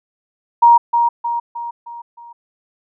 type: tone with echo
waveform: sine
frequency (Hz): 942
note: A#5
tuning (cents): +18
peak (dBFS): -5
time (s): 0.62-0.78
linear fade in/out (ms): 10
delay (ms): 310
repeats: 5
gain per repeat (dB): -6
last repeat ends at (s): 2.33
effects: none